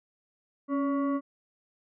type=tone with frequency modulation; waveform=sine; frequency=276.7 Hz; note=C#4; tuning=3 cents flat; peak=-25 dBFS; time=0.68-1.21 s; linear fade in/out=50 ms; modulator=847 Hz; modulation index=0.68; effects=none